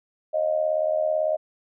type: tone with amplitude modulation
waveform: sine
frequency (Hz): 622.3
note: D#5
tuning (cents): 0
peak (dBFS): -17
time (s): 0.33-1.37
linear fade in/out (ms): 20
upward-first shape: sine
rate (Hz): 78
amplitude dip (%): 75
effects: none